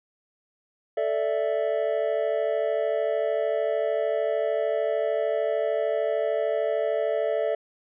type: chord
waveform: triangle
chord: A suspended fourth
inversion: none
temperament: just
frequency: 440 / 586.7 / 660 Hz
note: A4 / D5 / E5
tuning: 0 / -2 / +2 cents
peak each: -26 / -25 / -25 dBFS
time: 0.97-7.55 s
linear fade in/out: 5 ms
effects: resampled to 8000 Hz

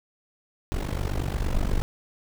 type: noise with amplitude modulation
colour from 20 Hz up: brown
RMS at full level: -22 dBFS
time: 0.72-1.82 s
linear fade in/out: 0 ms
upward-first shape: sine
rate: 48.5 Hz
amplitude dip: 85%
effects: none

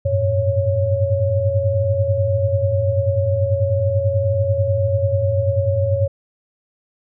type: tone cluster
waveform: sine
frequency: 93.3 / 102.5 / 113.7 / 554 Hz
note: F#2 / G#2 / A#2 / C#5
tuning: +15 / -22 / -43 / -1 cents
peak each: -20 / -21 / -24 / -19 dBFS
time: 0.05-6.08 s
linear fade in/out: 10 ms
effects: none

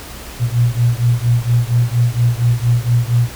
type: beating tone pair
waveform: sine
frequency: 117.9 / 122.2 Hz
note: A#2 / B2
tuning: +20 / -18 cents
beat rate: 4.3 Hz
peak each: -14 / -15 dBFS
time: 0.39-3.3 s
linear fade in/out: 50 ms
effects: added 61 Hz sine -37 dBFS peak until 3.35 s + pink hiss -33 dBFS RMS until 3.35 s

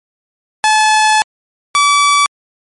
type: tone pair in turn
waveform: sawtooth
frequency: 862 / 1150.6 Hz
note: A5 / D6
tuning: -36 / -36 cents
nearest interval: perfect fourth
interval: 500 cents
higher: second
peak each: -4 dBFS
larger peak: neither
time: 0.64-1.22 / 1.75-2.26 s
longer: first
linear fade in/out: 0 ms
effects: MP3 48 kbps

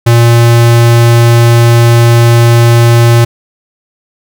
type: tone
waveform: square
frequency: 117.6 Hz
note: A#2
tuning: 16 cents sharp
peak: -3 dBFS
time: 0.06-3.25 s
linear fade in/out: 10 ms
effects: none

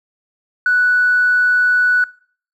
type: tone with tanh clipping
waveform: triangle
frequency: 1480 Hz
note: F#6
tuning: in tune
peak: -11 dBFS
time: 0.66-2.04 s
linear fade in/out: 2 ms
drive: 4 dB
effects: noise-tail reverb RT60 0.5 s tail -22 dB re dry

